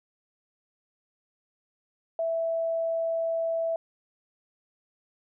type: tone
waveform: sine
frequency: 659.3 Hz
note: E5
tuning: in tune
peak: -25 dBFS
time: 2.19-3.76 s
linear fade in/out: 2 ms
effects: none